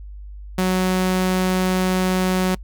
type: tone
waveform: sawtooth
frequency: 185.1 Hz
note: F#3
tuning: 1 cent sharp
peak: -13 dBFS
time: 0.58-2.55 s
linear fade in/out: 5 ms
effects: noise-tail reverb RT60 0.1 s tail -25 dB re dry + added 50 Hz sine -33 dBFS peak until 2.63 s